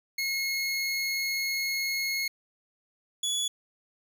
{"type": "tone pair in turn", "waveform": "25% pulse", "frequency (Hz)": [2167, 3407], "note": ["C#7", "G#7"], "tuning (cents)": [-40, 44], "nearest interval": "minor sixth", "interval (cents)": 784, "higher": "second", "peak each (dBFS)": [-24, -23], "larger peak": "second", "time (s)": [[0.18, 2.28], [3.23, 3.48]], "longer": "first", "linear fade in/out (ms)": 5, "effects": []}